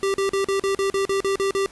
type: tone bursts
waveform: square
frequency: 392 Hz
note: G4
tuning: in tune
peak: -20 dBFS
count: 11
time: 0.03-1.66 s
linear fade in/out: 0 ms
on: 110 ms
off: 42 ms
effects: pink hiss -48 dBFS RMS until 1.71 s + resampled to 24000 Hz